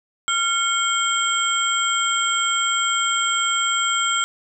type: tone cluster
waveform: sine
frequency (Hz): 1381 / 2201 / 3181 / 7620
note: F6 / C#7 / G7 / A#8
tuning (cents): -20 / -13 / +25 / +37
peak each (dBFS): -21 / -28 / -23 / -26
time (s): 0.28-4.24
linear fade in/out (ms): 0
effects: none